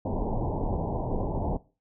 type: low-pass noise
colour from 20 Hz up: pink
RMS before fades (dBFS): -29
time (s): 0.05-1.57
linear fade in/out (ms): 5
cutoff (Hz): 960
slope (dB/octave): 96
effects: noise-tail reverb RT60 0.3 s tail -17 dB re dry